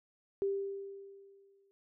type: tone with exponential decay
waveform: sine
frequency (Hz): 394.8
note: G4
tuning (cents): +12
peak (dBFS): -28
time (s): 0.42-1.71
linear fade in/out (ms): 0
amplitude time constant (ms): 280
effects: none